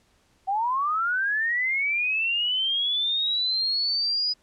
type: linear sweep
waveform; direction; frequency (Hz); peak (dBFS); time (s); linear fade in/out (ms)
sine; up; 750 to 4978; -22; 0.47-4.34; 20
effects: pink hiss -64 dBFS RMS until 4.42 s + low-pass 9000 Hz 12 dB/octave